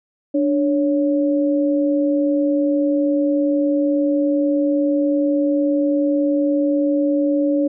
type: tone pair together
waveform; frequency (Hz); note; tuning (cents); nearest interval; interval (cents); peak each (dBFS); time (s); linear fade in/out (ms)
sine; 293.7 / 557.2; D4 / C#5; 0 / +9; major seventh; 1109; -16 / -20; 0.34-7.68; 10
effects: none